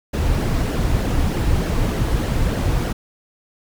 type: noise with flanger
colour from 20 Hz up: brown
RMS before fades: -19 dBFS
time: 0.13-2.93 s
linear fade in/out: 10 ms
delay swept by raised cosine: 0.81 to 5.21 ms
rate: 3.3 Hz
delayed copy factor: -0.5
effects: none